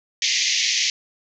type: band-pass noise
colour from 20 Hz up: white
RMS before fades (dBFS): -21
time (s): 0.22-0.9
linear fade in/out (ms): 2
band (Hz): 1900 to 6600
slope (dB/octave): 96
effects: none